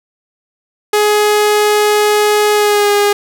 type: tone with pitch glide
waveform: sawtooth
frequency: 419.4 to 409.8 Hz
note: G#4 to G#4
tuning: +17 to -23 cents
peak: -5 dBFS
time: 0.93-3.13 s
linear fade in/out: 5 ms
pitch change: -40 cents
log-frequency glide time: 2.53-2.91 s
effects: none